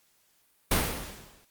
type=noise with exponential decay; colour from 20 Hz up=pink; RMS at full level=-22 dBFS; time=0.71-1.45 s; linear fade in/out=5 ms; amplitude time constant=160 ms; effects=white hiss -67 dBFS RMS until 1.5 s + Opus 48 kbps